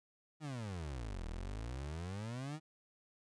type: exponential two-way sweep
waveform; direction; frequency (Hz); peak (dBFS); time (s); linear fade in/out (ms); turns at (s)
30% pulse; down then up; 160.7 to 38.49 to 160.7; -38; 0.4-2.6; 50; 1.27
effects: resampled to 22050 Hz